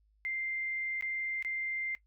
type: tone with dropouts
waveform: sine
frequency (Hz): 2093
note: C7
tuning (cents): 0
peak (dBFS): -33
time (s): 0.25-1.95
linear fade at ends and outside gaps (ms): 0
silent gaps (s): 1.01-1.024 / 1.425-1.448
effects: noise-tail reverb RT60 0.1 s tail -17 dB re dry + added 52 Hz sine -66 dBFS peak until 2.06 s